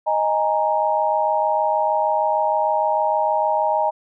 sine chord, D# suspended fourth, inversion none, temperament equal with one note detuned, 622.3 / 825.8 / 932.3 Hz, D#5 / G#5 / A#5, 0 / -10 / 0 cents, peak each -21 dBFS, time 0.06-3.91 s, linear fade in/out 20 ms, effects none

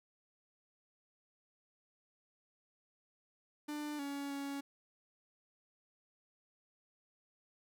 45% pulse tone with pitch steps, 297.4 / 281.5 / 279.5 Hz, D4 / C#4 / C#4, +22 / +27 / +14 cents, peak -39 dBFS, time 3.68-4.61 s, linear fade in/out 10 ms, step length 310 ms, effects none

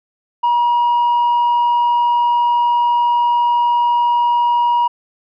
sine tone with tanh clipping, 957 Hz, A#5, 45 cents sharp, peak -12 dBFS, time 0.43-4.88 s, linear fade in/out 10 ms, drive 1 dB, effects none

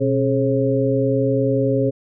sine tone cluster, 125.6 / 270.9 / 419.7 / 540 Hz, B2 / C#4 / G#4 / C#5, +30 / -40 / +18 / -45 cents, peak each -21 dBFS, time 0-1.91 s, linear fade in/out 20 ms, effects none

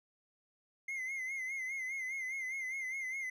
triangle tone with vibrato, 2093 Hz, C7, in tune, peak -35 dBFS, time 0.88-3.3 s, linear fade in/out 5 ms, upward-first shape sine, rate 4.9 Hz, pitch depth 67 cents each way, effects none

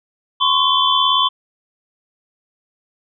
sine tone cluster, 1024 / 1102 / 3105 / 3447 Hz, C6 / C#6 / G7 / A7, -38 / -11 / -17 / -36 cents, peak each -18 dBFS, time 0.4-1.29 s, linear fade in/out 20 ms, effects none

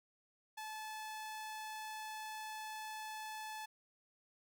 sawtooth tone, 866 Hz, A5, 28 cents flat, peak -40 dBFS, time 0.57-3.66 s, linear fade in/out 10 ms, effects none

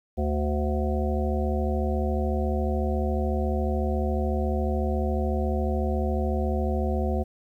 harmonic tone, 74 Hz, D2, 14 cents sharp, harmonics 1 / 3 / 5 / 7 / 9 / 10, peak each -25 / -30 / -32 / -33 / -35 / -35 dBFS, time 0.17-7.24 s, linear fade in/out 20 ms, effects 10-bit

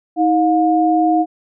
sine tone pair together, 318.1 / 714.1 Hz, D#4 / F5, +38 / +38 cents, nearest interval octave + major second, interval 1400 cents, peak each -14 dBFS, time 0.16-1.26 s, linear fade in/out 50 ms, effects none

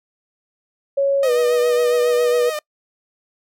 sine tone with pitch glide, 554.4 to 485.4 Hz, C#5 to B4, 0 to -30 cents, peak -14 dBFS, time 0.97-2.5 s, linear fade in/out 10 ms, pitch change -230 cents, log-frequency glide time 1.23-1.3 s
sawtooth tone with vibrato, 617 Hz, D#5, 15 cents flat, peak -19 dBFS, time 1.23-2.59 s, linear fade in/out 2 ms, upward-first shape triangle, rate 7.3 Hz, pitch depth 55 cents each way
effects noise-tail reverb RT60 0.1 s tail -26 dB re dry

